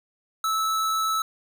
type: tone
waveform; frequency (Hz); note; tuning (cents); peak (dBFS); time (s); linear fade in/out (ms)
square; 1308; E6; -14; -23; 0.44-1.22; 2
effects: none